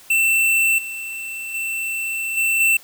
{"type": "tone with level steps", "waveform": "square", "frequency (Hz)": 2681, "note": "E7", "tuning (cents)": 29, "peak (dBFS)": [-15, -28, -23, -17, -14], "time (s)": [0.1, 2.77], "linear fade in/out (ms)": 5, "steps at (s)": [0.78, 1.54, 2.37, 2.6], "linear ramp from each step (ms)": 5, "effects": ["white hiss -46 dBFS RMS until 2.83 s"]}